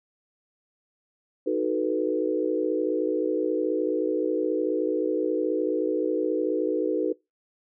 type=chord; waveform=sine; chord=B dominant seventh; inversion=first; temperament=equal; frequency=311.1 / 370 / 440 / 493.9 Hz; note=D#4 / F#4 / A4 / B4; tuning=0 / 0 / 0 / 0 cents; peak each=-28 dBFS; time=1.46-7.13 s; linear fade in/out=10 ms; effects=noise-tail reverb RT60 0.2 s tail -22 dB re dry